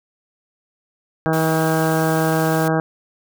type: harmonic tone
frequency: 160 Hz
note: D#3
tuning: 49 cents sharp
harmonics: 1 / 2 / 3 / 4 / 5 / 6 / 7 / 8 / 9 / 10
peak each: -20 / -22 / -23 / -24 / -25 / -32 / -31 / -31 / -33 / -29 dBFS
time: 1.26-2.8 s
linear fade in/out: 0 ms
type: noise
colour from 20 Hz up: white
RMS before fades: -32 dBFS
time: 1.33-2.68 s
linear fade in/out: 2 ms
effects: none